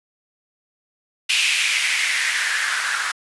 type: noise with band-pass filter sweep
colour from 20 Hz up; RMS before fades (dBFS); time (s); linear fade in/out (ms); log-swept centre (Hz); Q
blue; -21; 1.29-3.12; 10; 2700 to 1400; 3.9
effects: resampled to 24000 Hz